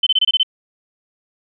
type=tone bursts; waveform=sine; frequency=3062 Hz; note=G7; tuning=41 cents flat; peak=-11 dBFS; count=7; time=0.03-0.432 s; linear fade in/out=5 ms; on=36 ms; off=25 ms; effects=none